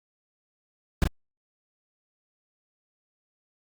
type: noise with echo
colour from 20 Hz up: brown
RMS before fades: -19 dBFS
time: 1.02-1.04 s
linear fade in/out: 0 ms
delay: 34 ms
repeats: 1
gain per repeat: -4 dB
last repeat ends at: 1.074 s
effects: Opus 48 kbps